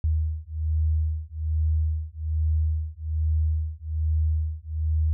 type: beating tone pair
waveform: sine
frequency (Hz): 77.78 / 78.98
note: D#2 / D#2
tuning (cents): 0 / +26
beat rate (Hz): 1.2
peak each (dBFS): -25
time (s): 0.04-5.13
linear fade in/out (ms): 0
effects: none